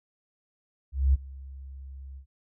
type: tone with ADSR envelope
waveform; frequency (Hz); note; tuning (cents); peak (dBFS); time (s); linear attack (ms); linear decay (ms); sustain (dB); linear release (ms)
sine; 67.4; C#2; -48; -16; 0.92-2.26; 220; 21; -23; 91
effects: none